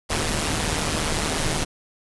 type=noise with amplitude modulation; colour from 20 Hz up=pink; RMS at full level=-21 dBFS; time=0.09-1.65 s; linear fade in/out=20 ms; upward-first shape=sine; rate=155 Hz; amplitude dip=65%; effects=resampled to 24000 Hz